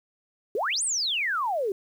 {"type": "exponential two-way sweep", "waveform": "sine", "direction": "up then down", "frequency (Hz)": [370, 9410, 370], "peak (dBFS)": -24, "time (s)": [0.55, 1.72], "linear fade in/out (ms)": 2, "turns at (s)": 0.83, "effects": ["9-bit"]}